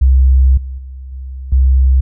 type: tone with level steps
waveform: sine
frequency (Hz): 65.41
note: C2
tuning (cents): 0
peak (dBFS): -5 / -21 / -26 / -23 / -6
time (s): 0.01-2.01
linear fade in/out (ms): 10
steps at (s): 0.57 / 0.78 / 1.12 / 1.52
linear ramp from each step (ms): 5
effects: none